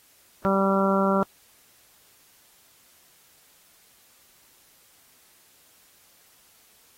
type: harmonic tone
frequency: 194.7 Hz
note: G3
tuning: 12 cents flat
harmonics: 1 / 2 / 3 / 4 / 5 / 6 / 7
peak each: -23 / -27 / -25 / -32 / -30 / -30 / -28 dBFS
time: 0.45-1.23 s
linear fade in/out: 0 ms
effects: white hiss -58 dBFS RMS until 6.97 s + AAC 48 kbps